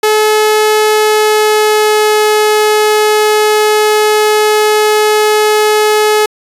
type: tone with pitch glide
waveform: sawtooth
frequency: 428.5 to 425.8 Hz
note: A4 to G#4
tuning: -46 to +43 cents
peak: -3 dBFS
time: 0.03-6.26 s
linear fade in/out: 5 ms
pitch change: -11 cents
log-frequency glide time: 0.87-2.21 s
effects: resampled to 32000 Hz